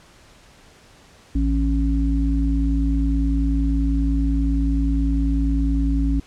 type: harmonic tone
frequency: 55.1 Hz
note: A1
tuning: 3 cents sharp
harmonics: 1 / 3 / 5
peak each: -18 / -29 / -22 dBFS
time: 1.35-6.2 s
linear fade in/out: 5 ms
effects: pink hiss -50 dBFS RMS until 6.26 s + low-pass 8000 Hz 12 dB/octave